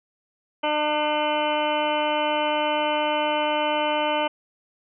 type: harmonic tone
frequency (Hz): 300.7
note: D4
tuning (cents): +41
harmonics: 1 / 2 / 3 / 4 / 5 / 7 / 8 / 9 / 10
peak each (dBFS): -31 / -25 / -25 / -33 / -34 / -35 / -35 / -37 / -31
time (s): 0.63-4.28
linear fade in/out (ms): 10
effects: none